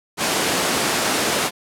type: high-pass noise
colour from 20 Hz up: pink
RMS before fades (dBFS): -20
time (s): 0.17-1.51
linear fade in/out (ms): 50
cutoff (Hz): 240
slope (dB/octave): 12
effects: low-pass 11000 Hz 12 dB/octave